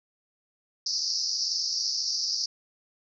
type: band-pass noise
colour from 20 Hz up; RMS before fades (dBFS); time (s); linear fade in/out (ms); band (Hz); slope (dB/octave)
white; -29; 0.86-2.46; 5; 4600 to 5700; 96
effects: none